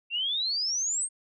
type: exponential sweep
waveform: sine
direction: up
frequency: 2684 to 8670 Hz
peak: -26 dBFS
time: 0.1-1.09 s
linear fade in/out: 50 ms
effects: none